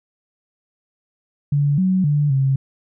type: tone with pitch steps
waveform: sine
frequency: 143.8 / 186.9 / 146.7 / 135.1 Hz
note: D3 / F#3 / D3 / C#3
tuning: -36 / +18 / -2 / -44 cents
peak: -14 dBFS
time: 1.52-2.56 s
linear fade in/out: 5 ms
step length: 260 ms
effects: none